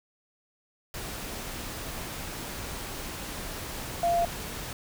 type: tone in noise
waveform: sine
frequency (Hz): 688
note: F5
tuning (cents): -26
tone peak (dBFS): -22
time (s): 4.03-4.25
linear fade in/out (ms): 2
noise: pink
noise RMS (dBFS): -37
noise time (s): 0.94-4.73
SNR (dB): +12
effects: none